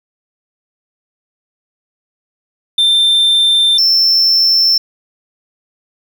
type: tone pair in turn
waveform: sine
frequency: 3575 / 5356 Hz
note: A7 / E8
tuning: +27 / +27 cents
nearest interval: perfect fifth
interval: 700 cents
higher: second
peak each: -5 dBFS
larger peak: neither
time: 2.78-3.78 / 3.78-4.78 s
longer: neither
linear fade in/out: 5 ms
effects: tanh soft clip ceiling -7 dBFS + 7-bit